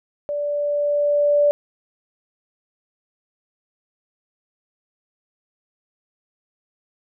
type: tone with level ramp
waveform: sine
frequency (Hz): 583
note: D5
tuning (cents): -13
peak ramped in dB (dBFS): -22 to -12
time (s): 0.29-1.51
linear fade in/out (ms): 0
effects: none